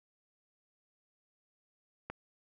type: click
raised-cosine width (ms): 0.5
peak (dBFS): -24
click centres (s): 2.1
effects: none